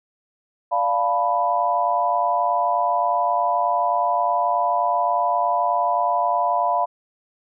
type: chord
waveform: sine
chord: B half-diminished seventh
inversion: first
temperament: equal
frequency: 587.3 / 698.5 / 880 / 987.8 Hz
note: D5 / F5 / A5 / B5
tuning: 0 / 0 / 0 / 0 cents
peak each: -27 / -21 / -27 / -21 dBFS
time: 0.71-6.86 s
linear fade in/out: 20 ms
effects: none